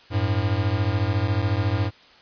square beating tone pair, 94.6 / 108.6 Hz, F#2 / A2, +39 / -22 cents, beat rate 14 Hz, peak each -24 dBFS, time 0.1-1.91 s, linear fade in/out 50 ms, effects white hiss -51 dBFS RMS until 2.21 s + resampled to 11025 Hz

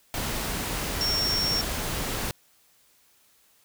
sine tone in noise, 5500 Hz, F8, 27 cents flat, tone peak -24 dBFS, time 1.01-1.61 s, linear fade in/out 0 ms, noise pink, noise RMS -30 dBFS, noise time 0.14-2.31 s, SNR +3 dB, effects white hiss -62 dBFS RMS until 3.64 s

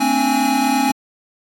square tone cluster, 225.4 / 262.6 / 291.3 / 831 Hz, A3 / C4 / D4 / G#5, +42 / +6 / -14 / +1 cents, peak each -25 / -19 / -24 / -19 dBFS, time 0-0.92 s, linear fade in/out 10 ms, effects AAC 48 kbps

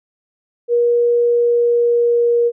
sine tone with pitch glide, 476.8 to 473.5 Hz, A#4 to A#4, +39 to +27 cents, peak -11 dBFS, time 0.68-2.52 s, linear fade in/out 50 ms, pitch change -12 cents, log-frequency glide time 1.2-2.41 s, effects none

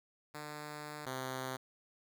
5% pulse tone pair in turn, 149.7 / 130.29 Hz, D3 / C3, +33 / -7 cents, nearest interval major second, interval 240 cents, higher first, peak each -32 / -27 dBFS, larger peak second, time 0.34-1.06 / 1.06-1.57 s, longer first, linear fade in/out 10 ms, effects none

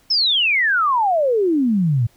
sine exponential sweep, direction down, 5400 to 110 Hz, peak -14 dBFS, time 0.1-2.07 s, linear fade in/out 10 ms, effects pink hiss -56 dBFS RMS until 2.16 s

